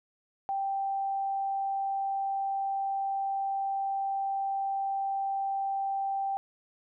sine tone, 784 Hz, G5, in tune, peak -28 dBFS, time 0.49-6.37 s, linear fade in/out 0 ms, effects none

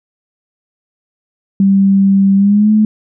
sine tone with pitch glide, 195.6 to 214.5 Hz, G3 to A3, -4 to -44 cents, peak -6 dBFS, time 1.6-2.85 s, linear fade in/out 2 ms, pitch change +160 cents, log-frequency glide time 2.36-2.71 s, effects none

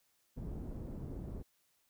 pink low-pass noise, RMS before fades -43 dBFS, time 0.36-1.43 s, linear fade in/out 20 ms, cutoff 330 Hz, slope 12 dB/octave, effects white hiss -75 dBFS RMS until 1.89 s

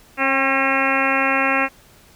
harmonic tone with a mistuned harmonic, 270 Hz, C#4, 45 cents flat, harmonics 1 / 2 / 3 / 4 / 5 / 6 / 7 / 8 / 9 / 10, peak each -25 / -25 / -25 / -25 / -25 / -25 / -25 / -25 / -25 / -25 dBFS, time 0.17-1.69 s, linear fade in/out 50 ms, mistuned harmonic 3, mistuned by -27 cents, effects pink hiss -50 dBFS RMS until 2.15 s

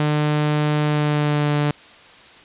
sawtooth tone with pitch glide, 150 to 147.17 Hz, D3 to D3, +37 to +4 cents, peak -13 dBFS, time 0-1.71 s, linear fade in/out 2 ms, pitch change -33 cents, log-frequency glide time 0.81-1.55 s, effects white hiss -45 dBFS RMS until 2.44 s + resampled to 8000 Hz

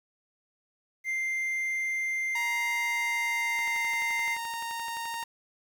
triangle tone, 2093 Hz, C7, in tune, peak -26 dBFS, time 1.04-4.38 s, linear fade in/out 50 ms
sawtooth tone with pitch glide, 940 to 926 Hz, A#5 to A#5, +14 to -12 cents, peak -29 dBFS, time 2.35-5.24 s, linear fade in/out 5 ms, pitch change -26 cents, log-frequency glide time 2.78-3.83 s
click train, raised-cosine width 0.3 ms, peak -29 dBFS, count 20, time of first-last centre 3.59-5.228 s, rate 11.6 Hz
effects 10-bit

